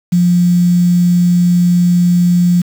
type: tone with quantisation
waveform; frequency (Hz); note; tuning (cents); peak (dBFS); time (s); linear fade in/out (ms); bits
sine; 176.1; F3; +15; -7; 0.12-2.62; 10; 5
effects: none